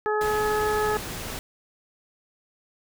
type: harmonic tone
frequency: 424.8 Hz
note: G#4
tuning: 39 cents sharp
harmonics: 1 / 2 / 3 / 4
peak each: -24 / -28 / -30 / -32 dBFS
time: 0.06-0.97 s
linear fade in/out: 0 ms
type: noise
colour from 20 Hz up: pink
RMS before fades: -34 dBFS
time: 0.21-1.39 s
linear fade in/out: 0 ms
effects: none